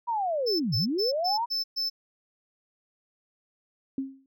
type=linear two-way sweep; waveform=sine; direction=down then up; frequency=976 to 98.5 to 976 Hz; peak=-25 dBFS; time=0.07-1.46 s; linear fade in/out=20 ms; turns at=0.76 s
type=tone bursts; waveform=triangle; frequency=5270 Hz; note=E8; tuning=1 cent flat; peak=-25 dBFS; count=6; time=0.46-1.9 s; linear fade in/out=20 ms; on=140 ms; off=120 ms
type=tone with exponential decay; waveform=sine; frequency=268.7 Hz; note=C4; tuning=46 cents sharp; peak=-24 dBFS; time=3.98-4.26 s; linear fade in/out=2 ms; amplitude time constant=59 ms
effects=none